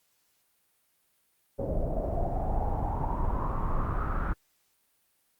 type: noise with low-pass filter sweep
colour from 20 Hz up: brown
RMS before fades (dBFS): -29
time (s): 1.58-4.34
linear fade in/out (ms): 20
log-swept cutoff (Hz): 560 to 1400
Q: 6.2
effects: white hiss -71 dBFS RMS until 5.39 s + Opus 48 kbps